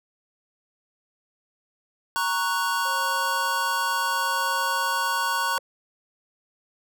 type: chord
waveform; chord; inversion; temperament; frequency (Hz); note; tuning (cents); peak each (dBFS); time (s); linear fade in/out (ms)
square; F# major; first; equal; 932.3 / 1108.7 / 1480; A#5 / C#6 / F#6; 0 / 0 / 0; -28; 2.16-5.58; 0
type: tone with tremolo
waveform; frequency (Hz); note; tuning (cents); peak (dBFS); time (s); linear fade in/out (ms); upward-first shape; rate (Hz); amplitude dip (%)
sine; 540; C#5; -45; -35; 2.85-5.59; 5; sine; 0.72; 55
effects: none